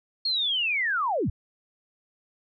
sine linear sweep, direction down, 4332 to 51.91 Hz, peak -23 dBFS, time 0.25-1.3 s, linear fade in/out 5 ms, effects none

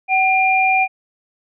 sine tone pair together, 758.4 / 2400 Hz, F#5 / D7, +43 / +37 cents, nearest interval octave + minor sixth, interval 1994 cents, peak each -15 dBFS, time 0.08-0.88 s, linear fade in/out 50 ms, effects none

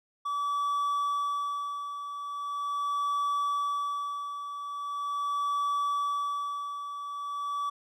triangle tone with tremolo, 1149 Hz, D6, 38 cents flat, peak -24 dBFS, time 0.25-7.7 s, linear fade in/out 10 ms, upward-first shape sine, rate 0.41 Hz, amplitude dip 65%, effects none

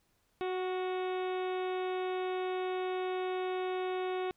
harmonic tone with a mistuned harmonic, 370 Hz, F#4, in tune, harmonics 1 / 2 / 3 / 4 / 5 / 6 / 7 / 8 / 9 / 10, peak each -33 / -39 / -45 / -49 / -52 / -50 / -51 / -56 / -56 / -54 dBFS, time 0.41-4.31 s, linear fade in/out 0 ms, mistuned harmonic 4, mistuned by -29 cents, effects pink hiss -74 dBFS RMS until 4.36 s

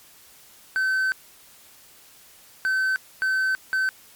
triangle tone bursts at uneven times, 1533 Hz, G6, 39 cents flat, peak -18 dBFS, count 4, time 0.76-1.12 / 2.65-2.96 / 3.22-3.55 / 3.73-3.89 s, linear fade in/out 0 ms, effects white hiss -51 dBFS RMS until 4.15 s + MP3 96 kbps

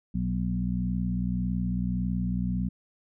harmonic tone with a mistuned harmonic, 61.74 Hz, B1, in tune, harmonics 1 / 2 / 3 / 4, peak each -32 / -33 / -28 / -35 dBFS, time 0.14-2.69 s, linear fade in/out 10 ms, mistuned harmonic 4, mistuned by -25 cents, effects none

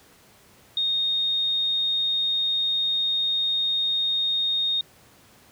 sine tone, 3700 Hz, A#7, 14 cents flat, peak -21 dBFS, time 0.77-4.81 s, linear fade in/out 2 ms, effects pink hiss -54 dBFS RMS until 5.51 s + high-pass 80 Hz 12 dB/octave

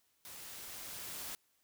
white noise with level ramp, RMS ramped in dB -50 to -43 dBFS, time 0.25-1.35 s, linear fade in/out 0 ms, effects white hiss -75 dBFS RMS until 1.63 s

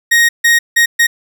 40% pulse tone bursts at uneven times, 1872 Hz, A#6, 7 cents sharp, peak -6 dBFS, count 4, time 0.11-0.29 / 0.44-0.59 / 0.76-0.86 / 0.99-1.07 s, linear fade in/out 10 ms, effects none

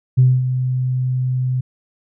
sine tone with ADSR envelope, 127.8 Hz, C3, 40 cents flat, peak -6 dBFS, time 0.17-1.61 s, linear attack 18 ms, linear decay 230 ms, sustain -10 dB, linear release 8 ms, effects tanh soft clip ceiling -3 dBFS

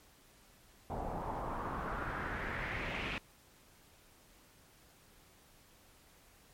pink noise with low-pass filter sweep, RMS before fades -39 dBFS, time 0.9-3.18 s, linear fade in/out 0 ms, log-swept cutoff 730 to 2700 Hz, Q 3, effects pink hiss -63 dBFS RMS until 6.53 s + MP3 64 kbps

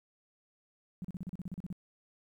sine tone bursts, 182 Hz, F#3, 28 cents flat, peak -36 dBFS, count 12, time 1.02-1.727 s, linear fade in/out 0 ms, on 25 ms, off 37 ms, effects 12-bit

